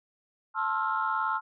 sine chord, F major seventh, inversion first, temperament equal with one note detuned, 880 / 1060.5 / 1318.5 / 1396.9 Hz, A5 / C6 / E6 / F6, 0 / +23 / 0 / 0 cents, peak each -31 dBFS, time 0.54-1.41 s, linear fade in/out 50 ms, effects tanh soft clip ceiling -17 dBFS

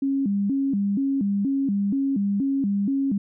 sine tone with vibrato, 234.2 Hz, A#3, 8 cents sharp, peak -20 dBFS, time 0.02-3.18 s, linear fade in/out 5 ms, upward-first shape square, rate 2.1 Hz, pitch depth 270 cents each way, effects none

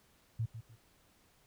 sine tone with echo, 113.2 Hz, A2, 50 cents sharp, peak -31 dBFS, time 0.39-0.46 s, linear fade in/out 10 ms, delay 150 ms, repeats 2, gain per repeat -11 dB, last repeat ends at 0.76 s, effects pink hiss -68 dBFS RMS until 1.46 s

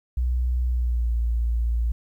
sine tone with pitch glide, 61.74 to 57.94 Hz, B1 to A#1, 0 to -10 cents, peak -20 dBFS, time 0.17-1.92 s, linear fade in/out 5 ms, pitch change -110 cents, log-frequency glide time 0.66-1.14 s, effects 10-bit

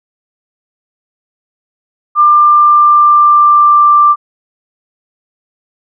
sine tone with pitch glide, 1193 to 1180 Hz, D6 to D6, +27 to +8 cents, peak -3 dBFS, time 2.15-4.16 s, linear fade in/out 50 ms, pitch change -19 cents, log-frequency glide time 2.27-3.93 s, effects none

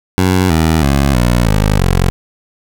15% pulse tone with pitch steps, 92.6 / 80.15 / 69.37 / 60.04 / 51.97 / 44.98 Hz, F#2 / E2 / C#2 / B1 / G#1 / F#1, +2 / -48 / +2 / -48 / +2 / -48 cents, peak -3 dBFS, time 0.18-2.1 s, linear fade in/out 0 ms, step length 320 ms, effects none

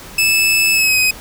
sawtooth tone with pitch glide, 2617 to 2519 Hz, E7 to D#7, -13 to +21 cents, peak -8 dBFS, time 0.18-1.11 s, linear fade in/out 5 ms, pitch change -66 cents, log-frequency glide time 0.72-0.98 s, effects pink hiss -35 dBFS RMS until 1.2 s

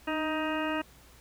harmonic tone with a mistuned harmonic, 313.2 Hz, D#4, 11 cents sharp, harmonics 1 / 2 / 3 / 4 / 5 / 6 / 8 / 9, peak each -32 / -35 / -37 / -38 / -39 / -40 / -41 / -42 dBFS, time 0.07-0.82 s, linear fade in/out 10 ms, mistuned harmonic 1, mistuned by -38 cents, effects added 60 Hz sine -57 dBFS peak until 1.2 s + pink hiss -57 dBFS RMS until 1.2 s

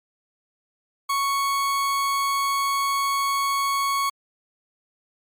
40% pulse tone, 1108.7 Hz, C#6, in tune, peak -20 dBFS, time 1.09-4.1 s, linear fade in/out 10 ms, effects MP3 96 kbps

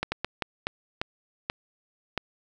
slowing click train, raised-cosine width 0.3 ms, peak -11 dBFS, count 8, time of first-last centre 0.03-2.177 s, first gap 90 ms, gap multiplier 1.4, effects none

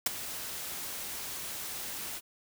white noise with ADSR envelope, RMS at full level -24 dBFS, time 0.06-2.21 s, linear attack 3 ms, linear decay 18 ms, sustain -15 dB, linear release 41 ms, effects none

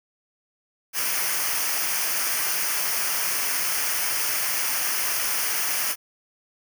white noise with comb filter, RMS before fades -25 dBFS, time 0.93-5.96 s, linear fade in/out 50 ms, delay 0.26 ms, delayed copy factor -0.7, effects none

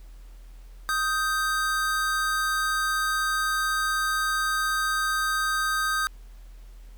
square tone pair together, 1250.1 / 1566 Hz, D#6 / G6, +8 / -2 cents, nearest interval major third, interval 390 cents, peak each -27 dBFS, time 0.89-6.07 s, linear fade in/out 0 ms, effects added 41 Hz sine -42 dBFS peak until 6.97 s + pink hiss -60 dBFS RMS until 6.97 s

